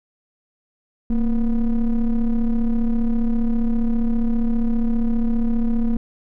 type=ring-modulated tone; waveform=triangle; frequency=123.47 Hz; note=B2; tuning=in tune; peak=-11 dBFS; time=1.1-5.97 s; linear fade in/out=5 ms; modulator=106 Hz; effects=none